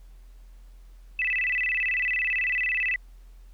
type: tone with vibrato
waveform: sine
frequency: 2283 Hz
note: D7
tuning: 50 cents flat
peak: -23 dBFS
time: 1.19-2.96 s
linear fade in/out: 2 ms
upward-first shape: square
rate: 18 Hz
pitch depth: 240 cents each way
effects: added 42 Hz sine -45 dBFS peak until 3.53 s + pink hiss -65 dBFS RMS until 3.53 s